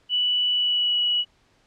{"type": "tone with pitch glide", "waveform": "sine", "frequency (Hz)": [2960, 2931], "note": ["F#7", "F#7"], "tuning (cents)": [0, -17], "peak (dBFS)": -19, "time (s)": [0.09, 1.25], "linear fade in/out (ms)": 50, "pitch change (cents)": -17, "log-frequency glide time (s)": [0.52, 0.98], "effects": ["pink hiss -62 dBFS RMS until 1.66 s", "low-pass 6000 Hz 12 dB/octave"]}